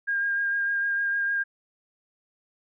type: tone with vibrato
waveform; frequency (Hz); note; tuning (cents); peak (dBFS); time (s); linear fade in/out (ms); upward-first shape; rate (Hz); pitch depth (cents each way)
sine; 1614; G#6; -50; -23; 0.07-1.44; 20; triangle; 6.6; 18
effects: none